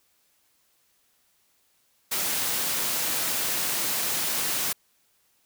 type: high-pass noise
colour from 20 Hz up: white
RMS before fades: -27 dBFS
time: 2.11-4.73 s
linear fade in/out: 10 ms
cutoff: 110 Hz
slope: 12 dB/octave
effects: white hiss -67 dBFS RMS until 5.45 s